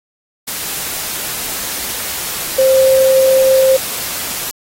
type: tone in noise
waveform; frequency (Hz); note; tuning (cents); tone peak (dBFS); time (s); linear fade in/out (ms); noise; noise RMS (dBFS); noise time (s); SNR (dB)
sine; 528; C5; +16; -7; 2.58-3.77; 10; white; -22; 0.47-4.51; +12
effects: AAC 48 kbps